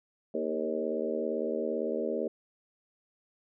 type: harmonic tone with a mistuned harmonic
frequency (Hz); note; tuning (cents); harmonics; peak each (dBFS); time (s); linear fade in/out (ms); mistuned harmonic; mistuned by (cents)
77.78; D#2; 0; 3 / 4 / 5 / 6 / 7 / 8; -37 / -38 / -35 / -35 / -35 / -39; 0.34-2.28; 5; 5; +33
effects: none